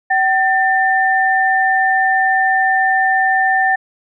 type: tone pair together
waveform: sine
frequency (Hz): 763.9 / 1793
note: G5 / A6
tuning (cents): -45 / +32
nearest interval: octave + minor third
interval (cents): 1477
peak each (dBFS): -14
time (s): 0.1-3.76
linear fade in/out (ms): 10
effects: none